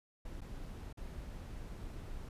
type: noise with dropouts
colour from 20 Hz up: brown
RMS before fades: -45 dBFS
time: 0.25-2.29 s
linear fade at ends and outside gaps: 5 ms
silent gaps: 0.408-0.415 / 0.928-0.972 s
effects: resampled to 32000 Hz